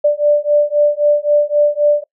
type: beating tone pair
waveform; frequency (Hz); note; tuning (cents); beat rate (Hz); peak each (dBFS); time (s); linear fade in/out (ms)
sine; 587.3 / 591.1; D5 / D5; 0 / +11; 3.8; -13; 0.04-2.04; 10
effects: noise-tail reverb RT60 0.1 s tail -23 dB re dry